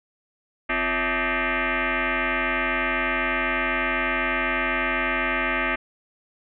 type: tone with frequency modulation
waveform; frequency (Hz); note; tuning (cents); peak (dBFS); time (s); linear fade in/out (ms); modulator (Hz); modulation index
sine; 260; C4; -11; -21; 0.69-5.76; 10; 304; 7.6
effects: none